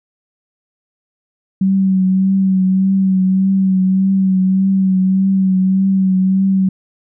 sine tone with vibrato, 190.1 Hz, F#3, 47 cents sharp, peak -10 dBFS, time 1.61-6.69 s, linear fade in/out 5 ms, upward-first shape triangle, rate 1.7 Hz, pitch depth 35 cents each way, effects none

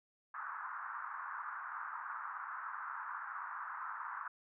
white band-pass noise, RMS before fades -44 dBFS, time 0.34-4.28 s, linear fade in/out 5 ms, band 960 to 1500 Hz, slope 48 dB/octave, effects none

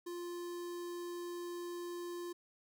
square tone with notch filter, 349.2 Hz, F4, in tune, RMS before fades -43 dBFS, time 0.06-2.33 s, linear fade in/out 10 ms, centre 2300 Hz, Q 1.4, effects none

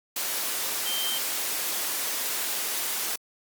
sine tone in noise, 3136 Hz, G7, in tune, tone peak -29 dBFS, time 0.86-1.18 s, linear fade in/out 5 ms, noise white, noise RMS -29 dBFS, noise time 0.16-3.16 s, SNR -3 dB, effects high-pass 300 Hz 12 dB/octave + Opus 48 kbps

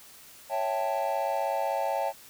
triangle chord, A dominant seventh, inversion first, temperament equal, 554.4 / 659.3 / 784 / 880 Hz, C#5 / E5 / G5 / A5, 0 / 0 / 0 / 0 cents, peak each -30 dBFS, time 0.49-2.13 s, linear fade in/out 50 ms, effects white hiss -51 dBFS RMS until 2.29 s

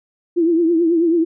sine tone with vibrato, 334.6 Hz, E4, 26 cents sharp, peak -12 dBFS, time 0.36-1.25 s, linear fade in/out 20 ms, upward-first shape triangle, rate 9.2 Hz, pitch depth 97 cents each way, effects none

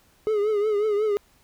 triangle tone with vibrato, 420.7 Hz, G#4, 22 cents sharp, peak -18 dBFS, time 0.27-1.17 s, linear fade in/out 0 ms, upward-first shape triangle, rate 5.5 Hz, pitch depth 83 cents each way, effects pink hiss -60 dBFS RMS until 1.43 s

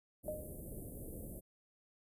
pink band-stop noise, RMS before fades -47 dBFS, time 0.23-1.41 s, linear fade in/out 20 ms, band 600 to 9600 Hz, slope 48 dB/octave
sine tone with exponential decay, 611 Hz, D#5, 32 cents flat, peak -35 dBFS, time 0.28-0.64 s, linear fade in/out 2 ms, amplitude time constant 78 ms
effects resampled to 32000 Hz

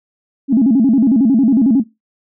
sine tone with vibrato, 246.9 Hz, B3, in tune, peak -7 dBFS, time 0.48-1.84 s, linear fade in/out 50 ms, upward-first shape square, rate 11 Hz, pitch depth 190 cents each way, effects noise-tail reverb RT60 0.2 s tail -19 dB re dry + tanh soft clip ceiling -3 dBFS

